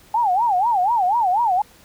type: tone with vibrato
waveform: sine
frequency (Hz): 830.6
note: G#5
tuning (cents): 0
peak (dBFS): -15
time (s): 0.14-1.62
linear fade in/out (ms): 5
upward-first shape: sine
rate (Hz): 4.1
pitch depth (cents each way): 260
effects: pink hiss -50 dBFS RMS until 1.84 s